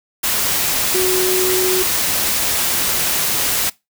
sine tone in noise, 370 Hz, F#4, in tune, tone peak -16 dBFS, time 0.94-1.83 s, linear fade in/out 10 ms, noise white, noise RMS -18 dBFS, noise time 0.23-3.7 s, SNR -1 dB, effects noise-tail reverb RT60 0.2 s tail -21 dB re dry

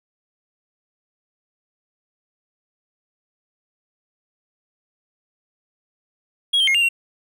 triangle tone with pitch steps, 3302 / 3146 / 2146 / 2799 / 2743 Hz, G#7 / G7 / C7 / F7 / F7, -11 / +6 / +43 / +3 / -32 cents, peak -13 dBFS, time 6.53-6.89 s, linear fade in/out 10 ms, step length 72 ms, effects none

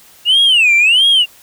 sine tone with vibrato, 2776 Hz, F7, 11 cents flat, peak -5 dBFS, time 0.25-1.26 s, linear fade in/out 50 ms, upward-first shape sine, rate 1.5 Hz, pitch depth 290 cents each way, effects tanh soft clip ceiling -5 dBFS + white hiss -44 dBFS RMS until 1.42 s

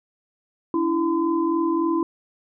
sine tone cluster, 287.7 / 331.2 / 1020 Hz, D4 / E4 / C6, -36 / +8 / -44 cents, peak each -27 / -20 / -27 dBFS, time 0.74-2.03 s, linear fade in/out 2 ms, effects none

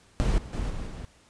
brown noise with level steps, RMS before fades -24 / -39 / -30 / -34 / -37 dBFS, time 0.2-1.05 s, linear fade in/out 0 ms, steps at 0.38 / 0.53 / 0.7 / 0.87 s, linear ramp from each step 2 ms, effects pink hiss -59 dBFS RMS until 1.29 s + resampled to 22050 Hz

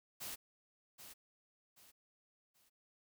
white noise with echo, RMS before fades -45 dBFS, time 0.2-0.36 s, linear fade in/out 20 ms, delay 780 ms, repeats 3, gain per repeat -9 dB, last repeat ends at 2.7 s, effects none

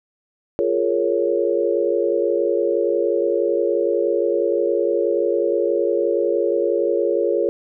sine chord, Bb minor seventh, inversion second, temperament equal, 349.2 / 415.3 / 466.2 / 554.4 Hz, F4 / Ab4 / Bb4 / Db5, 0 / 0 / 0 / 0 cents, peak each -22 dBFS, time 0.59-7.49 s, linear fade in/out 0 ms, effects none

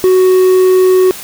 triangle tone, 371.2 Hz, F#4, 6 cents sharp, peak -3 dBFS, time 0.04-1.11 s, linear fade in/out 0 ms, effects white hiss -28 dBFS RMS until 1.23 s

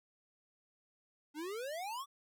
square exponential sweep, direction up, 287 to 1179 Hz, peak -40 dBFS, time 1.34-2.06 s, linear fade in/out 50 ms, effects none

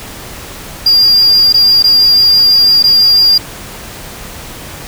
triangle tone with dropouts, 4802 Hz, D8, 38 cents sharp, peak -3 dBFS, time 0.86-3.38 s, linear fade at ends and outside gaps 5 ms, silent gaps 1.526-1.541 / 1.826-1.84 / 2.827-2.839 s, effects pink hiss -28 dBFS RMS until 4.87 s

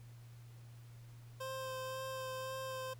25% pulse tone with vibrato, 523.3 Hz, C5, in tune, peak -37 dBFS, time 1.4-2.94 s, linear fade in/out 10 ms, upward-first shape sine, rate 1.9 Hz, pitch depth 13 cents each way, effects added 118 Hz sine -52 dBFS peak until 2.99 s + pink hiss -66 dBFS RMS until 2.99 s

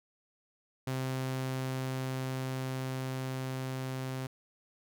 sawtooth tone with level ramp, 130.81 Hz, C3, in tune, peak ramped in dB -28 to -31 dBFS, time 0.87-4.27 s, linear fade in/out 5 ms, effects none

